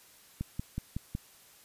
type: click train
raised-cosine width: 5 ms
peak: -21 dBFS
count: 5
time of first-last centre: 0.41-1.151 s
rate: 5.4 Hz
effects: white hiss -58 dBFS RMS until 1.64 s + resampled to 32000 Hz